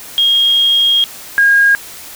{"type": "tone pair in turn", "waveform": "sine", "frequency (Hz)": [3254, 1627], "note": ["G#7", "G#6"], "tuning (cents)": [-36, -36], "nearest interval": "octave", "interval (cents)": 1200, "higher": "first", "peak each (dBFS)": [-8, -6], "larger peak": "second", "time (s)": [[0.18, 1.04], [1.38, 1.75]], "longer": "first", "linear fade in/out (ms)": 0, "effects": ["white hiss -32 dBFS RMS until 2.15 s"]}